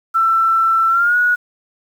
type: tone with pitch glide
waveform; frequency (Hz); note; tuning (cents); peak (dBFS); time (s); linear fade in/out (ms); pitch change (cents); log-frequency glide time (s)
sine; 1337 to 1458; E6 to F#6; +24 to -26; -11; 0.14-1.36; 20; +150; 0.89-1.16
effects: 7-bit